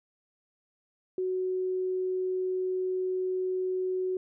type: tone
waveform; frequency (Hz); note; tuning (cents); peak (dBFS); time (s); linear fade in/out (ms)
sine; 370.9; F#4; +4; -27; 1.18-4.17; 2
effects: none